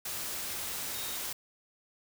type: tone in noise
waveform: sine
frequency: 3729 Hz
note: A#7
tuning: in tune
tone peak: -44 dBFS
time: 0.94-1.17 s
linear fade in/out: 5 ms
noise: white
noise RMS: -37 dBFS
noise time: 0.05-1.33 s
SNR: -10 dB
effects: none